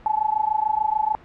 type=tone with amplitude modulation; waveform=sine; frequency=861 Hz; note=A5; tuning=38 cents flat; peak=-15 dBFS; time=0.06-1.15 s; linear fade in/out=0 ms; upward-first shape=sine; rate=26.8 Hz; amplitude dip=90%; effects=pink hiss -48 dBFS RMS until 1.24 s + low-pass 2000 Hz 12 dB/octave